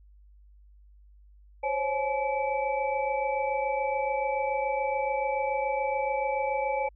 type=tone cluster; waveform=sine; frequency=527 / 554 / 852 / 2309 Hz; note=C5 / C#5 / G#5 / D7; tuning=+12 / -1 / +44 / -30 cents; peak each=-31 / -32 / -29 / -36 dBFS; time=1.63-6.89 s; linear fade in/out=10 ms; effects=added 50 Hz sine -52 dBFS peak until 6.95 s